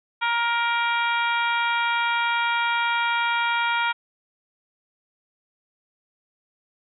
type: harmonic tone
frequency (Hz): 469.6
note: A#4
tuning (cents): +13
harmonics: 2 / 3 / 4 / 5 / 6 / 7 / 8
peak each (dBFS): -24 / -25 / -32 / -28 / -38 / -32 / -40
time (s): 0.21-3.93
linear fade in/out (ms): 20
effects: none